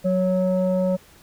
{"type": "tone pair together", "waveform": "sine", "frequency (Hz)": [185, 554.4], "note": ["F#3", "C#5"], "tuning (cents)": [0, 0], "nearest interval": "octave + perfect fifth", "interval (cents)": 1900, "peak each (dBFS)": -19, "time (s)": [0.04, 0.97], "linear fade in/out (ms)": 20, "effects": ["tanh soft clip ceiling -14 dBFS", "pink hiss -51 dBFS RMS until 1.22 s"]}